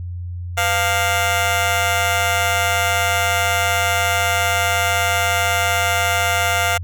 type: tone with amplitude modulation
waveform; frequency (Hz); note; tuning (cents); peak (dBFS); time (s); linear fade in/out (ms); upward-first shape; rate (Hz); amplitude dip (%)
15% pulse; 698.5; F5; 0; -6; 0.57-6.78; 10; sine; 196; 85
effects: added 88 Hz sine -25 dBFS peak until 6.83 s